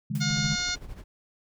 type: chord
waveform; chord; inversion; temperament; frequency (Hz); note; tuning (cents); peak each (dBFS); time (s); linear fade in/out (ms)
sine; C# suspended second; none; equal; 138.59 / 155.56 / 207.7; C#3 / D#3 / G#3; 0 / 0 / 0; -30 / -30 / -31; 0.1-0.56; 10
type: noise with exponential decay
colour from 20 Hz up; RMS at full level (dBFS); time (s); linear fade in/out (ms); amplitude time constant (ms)
white; -41; 0.15-0.34; 2; 40
type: harmonic tone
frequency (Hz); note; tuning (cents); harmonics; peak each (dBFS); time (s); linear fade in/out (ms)
716; F5; +43; 1 / 2 / 3 / 4 / 5 / 6 / 7 / 8 / 9 / 10; -44 / -33 / -35 / -44 / -35 / -32 / -39 / -35 / -39 / -43; 0.2-0.76; 20
type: noise with tremolo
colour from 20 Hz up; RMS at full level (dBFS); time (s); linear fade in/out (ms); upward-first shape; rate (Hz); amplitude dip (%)
brown; -38; 0.28-1.04; 5; sine; 13; 70
effects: none